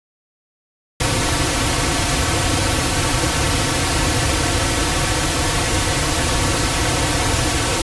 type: noise with comb filter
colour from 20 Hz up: pink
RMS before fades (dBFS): -18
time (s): 1-7.82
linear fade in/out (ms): 5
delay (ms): 4.9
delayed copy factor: -0.8
effects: resampled to 24000 Hz